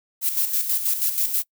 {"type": "noise with tremolo", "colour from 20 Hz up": "violet", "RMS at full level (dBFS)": -21, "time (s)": [0.21, 1.44], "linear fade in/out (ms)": 50, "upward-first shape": "square", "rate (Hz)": 6.2, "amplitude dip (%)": 55, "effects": ["noise-tail reverb RT60 0.1 s tail -26 dB re dry"]}